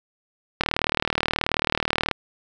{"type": "click train", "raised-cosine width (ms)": 0.3, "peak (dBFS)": -4, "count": 59, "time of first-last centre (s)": [0.61, 2.113], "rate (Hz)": 38.6, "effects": []}